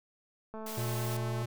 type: click train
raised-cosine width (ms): 1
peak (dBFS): -30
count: 195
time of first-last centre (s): 0.54-1.426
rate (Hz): 219
type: high-pass noise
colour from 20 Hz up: white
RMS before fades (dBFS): -43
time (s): 0.66-1.17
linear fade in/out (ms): 5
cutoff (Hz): 150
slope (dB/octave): 12
type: tone with vibrato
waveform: square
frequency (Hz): 118.8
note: A#2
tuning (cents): +33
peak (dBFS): -33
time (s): 0.77-1.46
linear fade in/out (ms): 10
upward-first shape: sine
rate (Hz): 20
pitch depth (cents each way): 11
effects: none